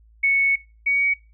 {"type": "tone pair in turn", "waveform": "sine", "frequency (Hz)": [2213, 2249], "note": ["C#7", "C#7"], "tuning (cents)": [-3, 24], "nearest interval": "unison", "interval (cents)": 27, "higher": "second", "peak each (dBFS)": [-15, -17], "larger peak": "first", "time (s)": [[0.23, 0.56], [0.86, 1.14]], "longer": "first", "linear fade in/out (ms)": 10, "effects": ["noise-tail reverb RT60 0.3 s tail -21 dB re dry", "added 55 Hz sine -50 dBFS peak until 1.33 s"]}